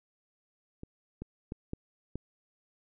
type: clicks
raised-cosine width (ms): 3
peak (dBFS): -29 / -26 / -24 / -22 / -23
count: 5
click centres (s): 0.834 / 1.22 / 1.521 / 1.734 / 2.156
effects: none